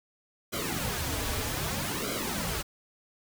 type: noise with flanger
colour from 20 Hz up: pink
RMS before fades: -32 dBFS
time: 0.52-2.63 s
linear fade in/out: 20 ms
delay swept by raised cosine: 1.1 to 5.7 ms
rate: 0.63 Hz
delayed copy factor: -0.9
effects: none